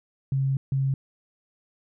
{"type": "tone bursts at uneven times", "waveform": "sine", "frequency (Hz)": 135.3, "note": "C#3", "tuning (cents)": -42, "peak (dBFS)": -21, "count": 2, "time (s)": [[0.32, 0.57], [0.72, 0.94]], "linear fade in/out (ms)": 2, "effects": []}